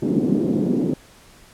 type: band-pass noise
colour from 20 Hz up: white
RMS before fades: -20 dBFS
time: 0.02-0.94 s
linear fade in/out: 5 ms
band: 180 to 320 Hz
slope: 24 dB/octave
effects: pink hiss -49 dBFS RMS until 1.53 s + low-pass 12000 Hz 12 dB/octave